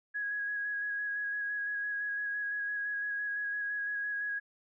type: tone with vibrato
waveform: sine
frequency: 1661.2 Hz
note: G#6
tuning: in tune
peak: -32 dBFS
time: 0.14-4.4 s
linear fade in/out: 20 ms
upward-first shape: square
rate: 5.9 Hz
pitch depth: 14 cents each way
effects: none